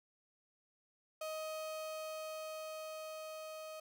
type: tone with level ramp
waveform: 35% pulse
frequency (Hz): 628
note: D#5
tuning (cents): +16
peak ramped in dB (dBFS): -38 to -44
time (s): 1.21-3.8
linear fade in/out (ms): 5
effects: none